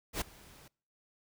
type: noise with ADSR envelope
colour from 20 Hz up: pink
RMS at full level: -32 dBFS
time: 0.13-0.68 s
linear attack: 81 ms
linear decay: 11 ms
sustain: -24 dB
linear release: 4 ms
effects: noise-tail reverb RT60 0.5 s tail -26 dB re dry